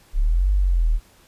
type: linear two-way sweep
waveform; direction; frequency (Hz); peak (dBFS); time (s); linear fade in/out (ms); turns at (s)
sine; up then down; 32.27 to 49.95 to 36.71; -15; 0.13-1; 50; 0.51
effects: pink hiss -54 dBFS RMS until 1.27 s + resampled to 32000 Hz